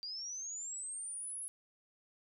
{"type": "linear sweep", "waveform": "sine", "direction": "up", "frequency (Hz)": [4699, 10810], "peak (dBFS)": -40, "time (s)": [0.03, 1.48], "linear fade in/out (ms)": 0, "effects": []}